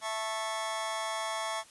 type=chord; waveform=sawtooth; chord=A major; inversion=second; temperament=just; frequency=660 / 880 / 1100 Hz; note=E5 / A5 / C#6; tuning=+2 / 0 / -14 cents; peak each=-33 dBFS; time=0.01-1.64 s; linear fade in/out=50 ms; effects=white hiss -56 dBFS RMS until 1.7 s + resampled to 24000 Hz